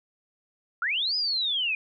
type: linear two-way sweep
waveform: sine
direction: up then down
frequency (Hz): 1318.5 to 5060 to 2415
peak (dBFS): -24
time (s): 0.82-1.75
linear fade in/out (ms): 2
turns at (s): 1.16
effects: none